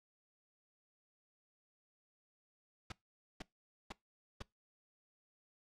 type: noise bursts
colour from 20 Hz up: pink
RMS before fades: -44 dBFS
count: 4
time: 2.9-4.424 s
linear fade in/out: 5 ms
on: 21 ms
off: 480 ms
effects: noise-tail reverb RT60 0.2 s tail -23 dB re dry + low-pass 5000 Hz 12 dB/octave